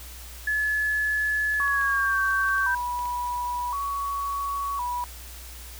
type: tone with pitch glide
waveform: sine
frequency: 1713 to 1561.8 Hz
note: A6 to G6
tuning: -47 to -7 cents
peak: -22 dBFS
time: 0.47-2.75 s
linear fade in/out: 5 ms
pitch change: -160 cents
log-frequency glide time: 1.58-2.18 s
type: clicks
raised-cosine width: 0.2 ms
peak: -26 dBFS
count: 8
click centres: 1.54 / 1.679 / 1.813 / 2.308 / 2.488 / 2.582 / 2.991 / 3.056 s
type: tone with vibrato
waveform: sine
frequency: 1046.5 Hz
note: C6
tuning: in tune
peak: -26 dBFS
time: 1.6-5.04 s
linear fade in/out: 0 ms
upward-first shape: square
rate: 0.47 Hz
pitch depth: 120 cents each way
effects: added 60 Hz sine -41 dBFS peak until 5.79 s + white hiss -44 dBFS RMS until 5.79 s